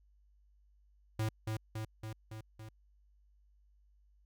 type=tone with echo; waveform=square; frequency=109.5 Hz; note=A2; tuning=8 cents flat; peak=-32 dBFS; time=1.19-1.29 s; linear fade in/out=5 ms; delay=280 ms; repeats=5; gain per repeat=-3 dB; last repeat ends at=2.69 s; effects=added 50 Hz sine -64 dBFS peak until 4.25 s